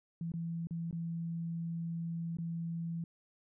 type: tone with dropouts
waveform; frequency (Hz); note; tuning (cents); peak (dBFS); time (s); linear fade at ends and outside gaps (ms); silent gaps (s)
sine; 167.1; E3; +24; -35; 0.21-3.04; 2; 0.319-0.338 / 0.671-0.708 / 0.911-0.927 / 2.37-2.385
effects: none